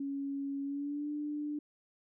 sine tone with pitch glide, 278 to 296.2 Hz, C#4 to D4, +5 to +15 cents, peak -34 dBFS, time 0-1.59 s, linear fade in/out 5 ms, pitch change +110 cents, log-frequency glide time 0.63-1.1 s, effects none

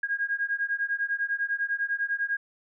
sine beating tone pair, 1626 / 1636 Hz, G#6 / G#6, -37 / -26 cents, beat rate 10 Hz, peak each -29 dBFS, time 0.03-2.37 s, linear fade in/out 5 ms, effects none

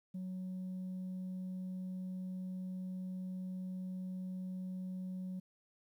sine tone, 185 Hz, F#3, in tune, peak -37 dBFS, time 0.14-5.4 s, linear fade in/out 10 ms, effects tanh soft clip ceiling -38 dBFS + 12-bit

